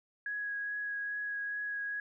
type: tone with vibrato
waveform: sine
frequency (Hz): 1662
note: G#6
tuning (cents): +1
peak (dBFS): -34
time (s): 0.26-2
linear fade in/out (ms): 2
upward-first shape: triangle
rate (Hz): 2.4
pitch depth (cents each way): 14
effects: none